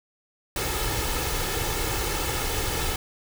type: noise with comb filter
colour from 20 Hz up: pink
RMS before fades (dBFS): -27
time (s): 0.56-2.96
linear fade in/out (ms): 2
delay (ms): 2.3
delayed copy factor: +0.6
effects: none

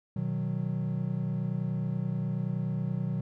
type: chord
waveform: triangle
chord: B major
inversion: none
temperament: equal with one note detuned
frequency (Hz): 123.97 / 155.56 / 185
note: B2 / D#3 / F#3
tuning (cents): +7 / 0 / 0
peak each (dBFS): -31 / -31 / -31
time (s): 0.16-3.21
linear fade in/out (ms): 5
effects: none

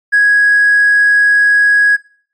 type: tone with hard clipping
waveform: triangle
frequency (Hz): 1661.2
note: G#6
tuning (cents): 0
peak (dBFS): -6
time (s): 0.12-1.97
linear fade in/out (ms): 20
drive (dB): 4
effects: noise-tail reverb RT60 0.5 s tail -22 dB re dry + MP3 32 kbps

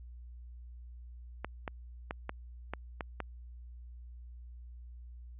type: clicks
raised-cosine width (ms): 0.5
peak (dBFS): -21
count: 7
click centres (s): 1.446 / 1.678 / 2.109 / 2.294 / 2.736 / 3.008 / 3.203
effects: added 60 Hz sine -46 dBFS peak until 5.39 s + resampled to 8000 Hz

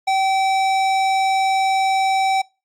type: tone with hard clipping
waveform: sine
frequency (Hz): 770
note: G5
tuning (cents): -31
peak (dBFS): -17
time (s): 0.07-2.42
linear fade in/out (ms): 10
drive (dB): 15
effects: noise-tail reverb RT60 0.3 s tail -25 dB re dry + Opus 48 kbps

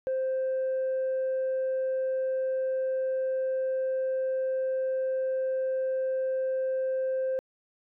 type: tone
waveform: sine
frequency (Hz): 523.3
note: C5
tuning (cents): 0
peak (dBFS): -24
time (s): 0.07-7.39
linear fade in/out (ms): 0
effects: tanh soft clip ceiling -24 dBFS

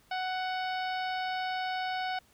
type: harmonic tone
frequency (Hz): 743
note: F#5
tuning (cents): +7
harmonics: 1 / 2 / 3 / 4 / 5 / 6 / 7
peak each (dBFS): -32 / -38 / -42 / -44 / -46 / -48 / -49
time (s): 0.11-2.19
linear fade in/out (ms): 5
effects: pink hiss -64 dBFS RMS until 2.33 s

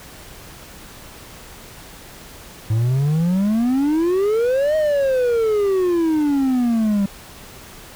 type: exponential two-way sweep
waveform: triangle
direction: up then down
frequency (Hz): 106.5 to 630 to 195.3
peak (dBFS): -13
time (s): 2.7-7.06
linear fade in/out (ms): 5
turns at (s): 4.76
effects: pink hiss -40 dBFS RMS until 7.95 s

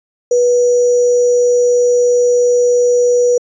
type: tone with sample-and-hold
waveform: sine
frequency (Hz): 488.5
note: B4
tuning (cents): -19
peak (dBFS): -8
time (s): 0.31-3.38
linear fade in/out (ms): 5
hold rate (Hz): 6300
effects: resampled to 16000 Hz

